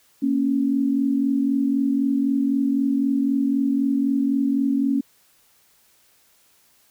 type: tone pair together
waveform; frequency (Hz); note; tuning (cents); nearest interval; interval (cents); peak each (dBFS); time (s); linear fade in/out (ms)
sine; 233.1 / 277; A#3 / C#4; 0 / -1; minor third; 299; -23 / -19; 0.22-5.01; 10
effects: white hiss -59 dBFS RMS until 6.9 s